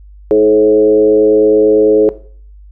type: tone with frequency modulation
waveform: sine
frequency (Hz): 427.8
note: A4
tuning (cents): -49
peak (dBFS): -5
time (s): 0.31-2.09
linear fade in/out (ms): 0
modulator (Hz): 109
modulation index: 0.84
effects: noise-tail reverb RT60 0.5 s tail -17 dB re dry + added 50 Hz sine -34 dBFS peak until 2.71 s